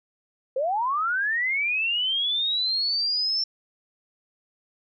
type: linear sweep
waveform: sine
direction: up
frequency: 498.2 to 5390 Hz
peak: -22 dBFS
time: 0.56-3.44 s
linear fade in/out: 5 ms
effects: none